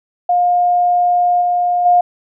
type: tone with level steps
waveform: sine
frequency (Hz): 710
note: F5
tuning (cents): +28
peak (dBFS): -10 / -12 / -7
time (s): 0.29-2.01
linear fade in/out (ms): 5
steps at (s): 1.41 / 1.85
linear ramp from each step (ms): 10
effects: none